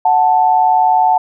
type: tone pair together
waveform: sine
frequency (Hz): 740 / 880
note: F#5 / A5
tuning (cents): 0 / 0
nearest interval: minor third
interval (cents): 300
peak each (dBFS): -11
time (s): 0.05-1.18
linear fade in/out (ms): 5
effects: none